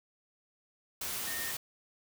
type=tone in noise; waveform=sine; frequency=1835 Hz; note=A#6; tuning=28 cents flat; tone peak=-40 dBFS; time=1.27-1.51 s; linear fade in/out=5 ms; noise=white; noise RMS=-37 dBFS; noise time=1.01-1.57 s; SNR=-6 dB; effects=none